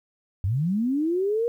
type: linear sweep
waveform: sine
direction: up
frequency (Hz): 85.6 to 480.8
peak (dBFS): -21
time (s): 0.44-1.48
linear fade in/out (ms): 0
effects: 10-bit